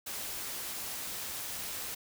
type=noise; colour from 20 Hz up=white; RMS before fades=-39 dBFS; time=0.06-1.95 s; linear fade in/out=10 ms; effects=none